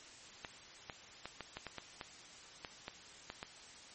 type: clicks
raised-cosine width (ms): 0.3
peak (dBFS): -26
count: 12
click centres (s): 0.448 / 0.898 / 1.256 / 1.407 / 1.57 / 1.667 / 1.783 / 2.012 / 2.648 / 2.881 / 3.301 / 3.429
effects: white hiss -55 dBFS RMS until 3.94 s + MP3 32 kbps